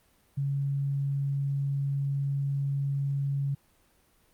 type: tone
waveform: sine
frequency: 139.4 Hz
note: C#3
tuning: 10 cents sharp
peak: -26 dBFS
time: 0.37-3.55 s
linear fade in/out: 10 ms
effects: pink hiss -65 dBFS RMS until 4.33 s + Opus 32 kbps